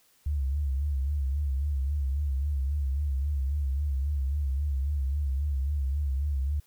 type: tone with vibrato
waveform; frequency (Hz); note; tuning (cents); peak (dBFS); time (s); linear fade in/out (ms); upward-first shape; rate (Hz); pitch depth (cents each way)
sine; 70; C#2; +18; -25; 0.26-6.6; 5; sine; 3.7; 99
effects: white hiss -64 dBFS RMS until 6.66 s